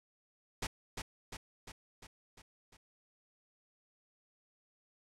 pink noise with echo, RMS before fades -37 dBFS, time 0.62-0.67 s, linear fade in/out 5 ms, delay 350 ms, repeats 6, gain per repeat -4 dB, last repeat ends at 2.77 s, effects low-pass 9000 Hz 12 dB/octave

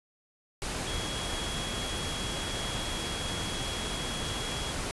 sine tone in noise, 3322 Hz, G#7, in tune, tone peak -38 dBFS, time 0.87-4.72 s, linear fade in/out 0 ms, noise pink, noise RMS -34 dBFS, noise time 0.62-4.91 s, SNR -7 dB, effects resampled to 24000 Hz

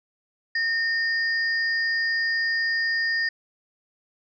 sine tone pair together, 1828 / 4880 Hz, A#6 / D#8, -34 / -34 cents, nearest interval octave + perfect fourth, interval 1700 cents, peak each -22 / -30 dBFS, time 0.55-3.29 s, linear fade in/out 5 ms, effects none

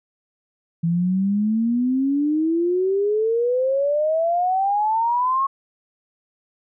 sine exponential sweep, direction up, 164.81 to 1100 Hz, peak -17 dBFS, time 0.83-5.47 s, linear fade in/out 10 ms, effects none

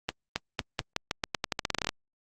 accelerating click train, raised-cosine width 0.2 ms, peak -10 dBFS, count 19, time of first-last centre 0.09-1.891 s, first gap 270 ms, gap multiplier 0.86, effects Opus 32 kbps

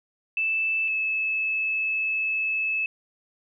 sine tone pair in turn, 2637 / 2605 Hz, E7 / E7, 0 / -21 cents, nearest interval unison, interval 21 cents, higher first, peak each -22 / -23 dBFS, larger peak first, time 0.37-0.88 / 0.88-2.86 s, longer second, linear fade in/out 2 ms, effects none

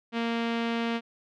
sawtooth tone with low-pass filter, 231.8 Hz, A#3, 10 cents flat, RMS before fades -29 dBFS, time 0.12-1.01 s, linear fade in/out 50 ms, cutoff 3100 Hz, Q 1.7, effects none

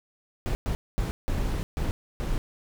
brown noise bursts at uneven times, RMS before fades -27 dBFS, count 6, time 0.46-0.55 / 0.66-0.75 / 0.98-1.11 / 1.28-1.63 / 1.77-1.91 / 2.2-2.38 s, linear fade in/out 0 ms, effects none

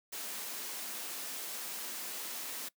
white high-pass noise, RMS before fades -41 dBFS, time 0.12-2.69 s, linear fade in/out 10 ms, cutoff 190 Hz, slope 96 dB/octave, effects noise-tail reverb RT60 0.1 s tail -21 dB re dry

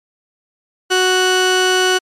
sawtooth tone pair together, 370 / 1480 Hz, F#4 / F#6, 0 / 0 cents, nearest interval 2 octaves, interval 2400 cents, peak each -10 dBFS, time 0.9-1.99 s, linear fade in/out 20 ms, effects low-pass 8000 Hz 12 dB/octave + MP3 96 kbps

